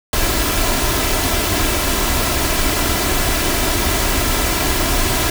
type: noise with comb filter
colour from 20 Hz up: pink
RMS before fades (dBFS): -17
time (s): 0.13-5.3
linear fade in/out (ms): 2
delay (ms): 3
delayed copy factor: +0.5
effects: none